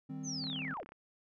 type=chord; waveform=triangle; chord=C minor; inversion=first; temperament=equal; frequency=155.56 / 196 / 261.6 Hz; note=Eb3 / G3 / C4; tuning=0 / 0 / 0 cents; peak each=-42 / -46 / -40 dBFS; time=0.09-0.74 s; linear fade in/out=10 ms
type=linear sweep; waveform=sine; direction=down; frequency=6520 to 155.56 Hz; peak=-38 dBFS; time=0.23-0.85 s; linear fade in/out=50 ms
type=click train; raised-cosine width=0.5 ms; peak=-36 dBFS; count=17; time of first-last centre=0.44-0.92 s; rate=33.3 Hz
effects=none